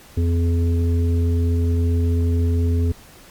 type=harmonic tone; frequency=84.8 Hz; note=E2; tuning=50 cents sharp; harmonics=1 / 3 / 5; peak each=-16 / -26 / -30 dBFS; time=0.17-2.92 s; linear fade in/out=5 ms; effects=pink hiss -46 dBFS RMS until 3.3 s + Opus 48 kbps